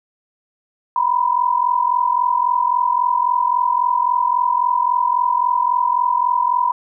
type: tone pair together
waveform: sine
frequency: 962.3 / 1006 Hz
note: B5 / B5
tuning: -45 / +32 cents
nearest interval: minor second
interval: 77 cents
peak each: -17 dBFS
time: 0.96-6.72 s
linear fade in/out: 2 ms
effects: none